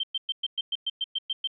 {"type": "tone bursts", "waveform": "sine", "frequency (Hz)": 3136, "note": "G7", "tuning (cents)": 0, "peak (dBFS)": -25, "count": 11, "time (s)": [0, 1.474], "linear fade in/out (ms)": 5, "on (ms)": 34, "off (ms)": 110, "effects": []}